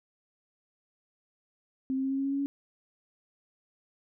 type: tone with pitch steps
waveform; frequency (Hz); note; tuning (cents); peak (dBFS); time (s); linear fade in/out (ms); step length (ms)
sine; 263.6 / 265.9 / 268.2 / 270.5 / 272.9 / 275.3 / 277.7 / 280.1; C4 / C4 / C4 / C#4 / C#4 / C#4 / C#4 / C#4; +13 / +28 / +43 / -42 / -27 / -12 / +3 / +18; -27; 1.9-2.46; 0; 70
effects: none